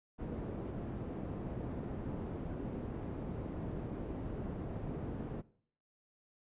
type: low-pass noise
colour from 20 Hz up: white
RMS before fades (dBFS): -41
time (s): 0.18-5.42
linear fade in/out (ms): 20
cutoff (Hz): 310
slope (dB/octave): 12
effects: noise-tail reverb RT60 0.6 s tail -20 dB re dry + resampled to 8000 Hz